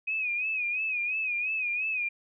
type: tone with vibrato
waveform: sine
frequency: 2507 Hz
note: D#7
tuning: 12 cents sharp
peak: -27 dBFS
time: 0.07-2.09 s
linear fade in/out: 10 ms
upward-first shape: sine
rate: 2.9 Hz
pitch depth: 83 cents each way
effects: none